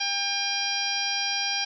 harmonic tone, 801 Hz, G5, 37 cents sharp, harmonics 1 / 2 / 3 / 4 / 5 / 6 / 7, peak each -34 / -35 / -32 / -32 / -36 / -31 / -31 dBFS, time 0-1.65 s, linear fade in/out 10 ms, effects none

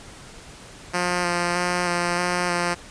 5% pulse tone with vibrato, 176.1 Hz, F3, 15 cents sharp, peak -10 dBFS, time 0.93-2.75 s, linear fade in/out 20 ms, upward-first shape square, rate 1.6 Hz, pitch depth 15 cents each way, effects pink hiss -43 dBFS RMS until 2.9 s + resampled to 22050 Hz

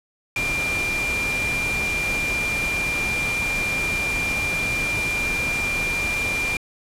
sine tone in noise, 2388 Hz, D7, 28 cents sharp, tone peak -22 dBFS, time 0.36-6.57 s, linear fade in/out 2 ms, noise pink, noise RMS -29 dBFS, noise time 0.36-6.57 s, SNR +4 dB, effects low-pass 11000 Hz 12 dB/octave

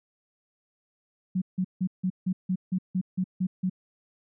sine tone bursts, 185 Hz, F#3, in tune, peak -23 dBFS, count 11, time 1.35-3.698 s, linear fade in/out 10 ms, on 68 ms, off 160 ms, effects none

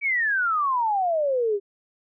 sine exponential sweep, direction down, 2317 to 390.2 Hz, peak -20 dBFS, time 0.01-1.6 s, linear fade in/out 50 ms, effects none

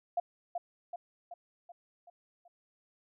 sine tone with echo, 698.5 Hz, F5, in tune, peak -27 dBFS, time 0.17-0.2 s, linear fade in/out 5 ms, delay 380 ms, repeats 6, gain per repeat -5 dB, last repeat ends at 2.48 s, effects none

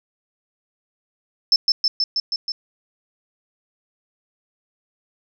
sine tone with echo, 5274 Hz, E8, in tune, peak -10 dBFS, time 1.52-1.56 s, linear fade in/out 2 ms, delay 160 ms, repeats 6, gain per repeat -2 dB, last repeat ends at 2.52 s, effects tanh soft clip ceiling -6 dBFS

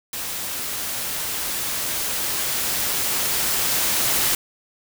white noise with level ramp, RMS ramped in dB -29 to -20 dBFS, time 0.13-4.35 s, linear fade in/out 2 ms, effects none

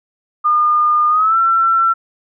sine tone with pitch glide, 1214 to 1347 Hz, D#6 to E6, -43 to +37 cents, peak -10 dBFS, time 0.44-1.94 s, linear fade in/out 20 ms, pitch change +180 cents, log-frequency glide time 1.09-1.37 s, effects none

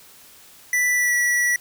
square tone with pitch glide, 1975.5 to 1944.9 Hz, B6 to B6, 0 to -27 cents, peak -18 dBFS, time 0.73-1.56 s, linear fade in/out 2 ms, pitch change -27 cents, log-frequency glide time 0.94-1.14 s, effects white hiss -48 dBFS RMS until 1.6 s

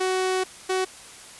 sawtooth tone pair in turn, 373.3 / 374.7 Hz, F#4 / F#4, +15 / +22 cents, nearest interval unison, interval 7 cents, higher second, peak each -18 dBFS, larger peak neither, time 0-0.44 / 0.69-0.85 s, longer first, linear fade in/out 10 ms, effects white hiss -44 dBFS RMS until 1.39 s + resampled to 24000 Hz

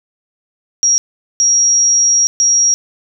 sine tone bursts at uneven times, 5660 Hz, F8, 22 cents sharp, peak -8 dBFS, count 3, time 0.83-0.98 / 1.4-2.27 / 2.4-2.74 s, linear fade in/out 0 ms, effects none

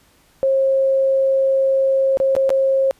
sine tone with dropouts, 537 Hz, C5, 45 cents sharp, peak -13 dBFS, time 0.43-2.91 s, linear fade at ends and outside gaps 0 ms, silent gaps 2.172-2.201 / 2.352-2.365 / 2.493-2.503 s, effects pink hiss -55 dBFS RMS until 2.99 s + resampled to 32000 Hz

